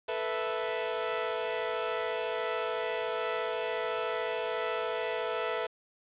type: chord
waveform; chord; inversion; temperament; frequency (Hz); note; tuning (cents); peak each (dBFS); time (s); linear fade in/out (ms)
sawtooth; A suspended second; none; equal; 440 / 493.9 / 659.3; A4 / B4 / E5; 0 / 0 / 0; -31; 0.08-5.67; 10
effects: resampled to 8000 Hz + 8-bit